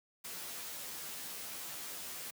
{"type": "noise with comb filter", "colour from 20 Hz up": "white", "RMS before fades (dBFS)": -44, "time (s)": [0.24, 2.31], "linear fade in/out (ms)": 10, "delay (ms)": 12, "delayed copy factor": 0.75, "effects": ["high-pass 100 Hz 12 dB/octave"]}